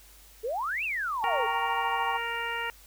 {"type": "exponential two-way sweep", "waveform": "sine", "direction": "up then down", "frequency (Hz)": [416.4, 2794, 416.4], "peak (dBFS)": -28, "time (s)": [0.43, 1.47], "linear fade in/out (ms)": 20, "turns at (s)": 0.84}
{"type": "chord", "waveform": "sine", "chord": "G diminished", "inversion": "none", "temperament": "equal with one note detuned", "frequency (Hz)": [784, 919, 1108.7], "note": ["G5", "Bb5", "Db6"], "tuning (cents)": [0, -25, 0], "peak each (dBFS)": [-32, -32, -32], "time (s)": [1.22, 2.18], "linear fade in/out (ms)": 20}
{"type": "harmonic tone", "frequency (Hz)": 466.2, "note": "A#4", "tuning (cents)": 0, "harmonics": [1, 2, 3, 4, 5, 6], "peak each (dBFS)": [-40, -35, -36, -35, -39, -38], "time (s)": [1.24, 2.7], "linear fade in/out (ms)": 0}
{"effects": ["added 50 Hz sine -55 dBFS peak until 2.86 s", "white hiss -55 dBFS RMS until 2.86 s"]}